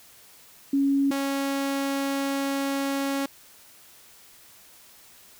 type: tone pair in turn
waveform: sine / sawtooth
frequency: 277.2 / 275.8 Hz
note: C#4 / C#4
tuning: 0 / -9 cents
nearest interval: unison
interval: 9 cents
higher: first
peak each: -19 / -21 dBFS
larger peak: first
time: 0.73-1.11 / 1.11-3.26 s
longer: second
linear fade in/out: 5 ms
effects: white hiss -52 dBFS RMS until 5.39 s